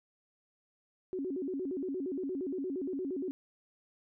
sine tone with vibrato, 319.7 Hz, D#4, 47 cents sharp, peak -33 dBFS, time 1.13-3.31 s, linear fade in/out 0 ms, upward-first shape square, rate 8.6 Hz, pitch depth 260 cents each way, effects none

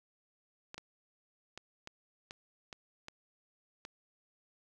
clicks, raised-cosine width 0.2 ms, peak -27 dBFS, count 8, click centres 0.744 / 0.78 / 1.576 / 1.874 / 2.309 / 2.728 / 3.084 / 3.851 s, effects none

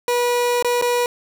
30% pulse tone with dropouts, 485.5 Hz, B4, 30 cents flat, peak -14 dBFS, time 0.08-1.06 s, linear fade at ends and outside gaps 1 ms, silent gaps 0.625-0.646 / 0.814-0.823 s, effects none

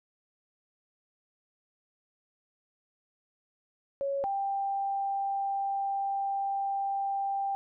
sine tone pair in turn, 554.4 / 789.7 Hz, C#5 / G5, 0 / +13 cents, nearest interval tritone, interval 613 cents, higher second, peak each -28 dBFS, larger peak neither, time 4.01-4.24 / 4.24-7.55 s, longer second, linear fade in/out 0 ms, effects none

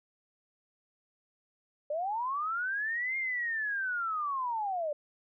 sine linear two-way sweep, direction up then down, 572 to 2135 to 572 Hz, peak -30 dBFS, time 1.9-4.93 s, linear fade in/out 5 ms, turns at 3.17 s, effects none

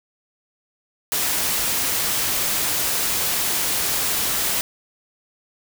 white noise, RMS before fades -22 dBFS, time 1.12-4.61 s, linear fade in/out 0 ms, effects none

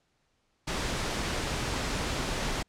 pink noise, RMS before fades -31 dBFS, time 0.67-2.63 s, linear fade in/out 10 ms, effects pink hiss -73 dBFS RMS until 2.68 s + low-pass 7000 Hz 12 dB/octave

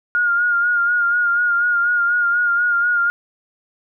sine tone with vibrato, 1421 Hz, F6, 30 cents sharp, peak -14 dBFS, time 0.15-3.1 s, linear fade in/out 0 ms, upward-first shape sine, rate 4.1 Hz, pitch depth 37 cents each way, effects none

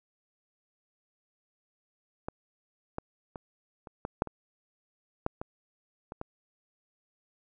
clicks, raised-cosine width 1 ms, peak -20 / -19 / -25 / -30 / -19 / -10 / -26 / -14 / -22 / -26 / -22 dBFS, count 11, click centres 2.285 / 2.984 / 3.358 / 3.872 / 4.051 / 4.221 / 4.273 / 5.264 / 5.415 / 6.121 / 6.214 s, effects none

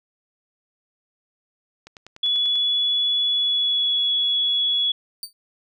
click train, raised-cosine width 0.2 ms, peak -24 dBFS, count 8, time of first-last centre 1.87-2.556 s, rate 10.2 Hz
sine tone with pitch glide, 3407 to 3376 Hz, G#7 to G#7, +44 to +28 cents, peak -18 dBFS, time 2.23-4.92 s, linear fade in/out 5 ms, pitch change -16 cents, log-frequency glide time 3.27-3.99 s
sawtooth tone with exponential decay, 4600 Hz, D8, 37 cents flat, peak -23 dBFS, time 5.23-5.33 s, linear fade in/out 1 ms, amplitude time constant 21 ms
effects none

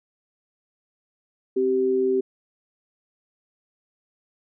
sine tone pair together, 261.2 / 386.8 Hz, C4 / G4, -3 / -23 cents, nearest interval perfect fifth, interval 680 cents, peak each -27 / -19 dBFS, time 1.56-2.21 s, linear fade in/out 10 ms, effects none

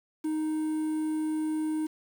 triangle tone with quantisation, 311.1 Hz, D#4, in tune, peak -25 dBFS, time 0.24-1.87 s, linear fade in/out 10 ms, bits 8, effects none

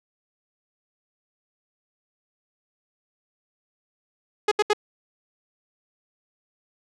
sawtooth tone bursts, 419 Hz, G#4, 15 cents sharp, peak -13 dBFS, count 3, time 4.48-4.733 s, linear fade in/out 5 ms, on 35 ms, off 74 ms, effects low-pass 6000 Hz 12 dB/octave

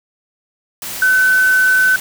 sine tone in noise, 1516 Hz, F#6, 42 cents sharp, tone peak -9 dBFS, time 1.02-1.96 s, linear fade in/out 2 ms, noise white, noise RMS -26 dBFS, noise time 0.82-2 s, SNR +14 dB, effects none

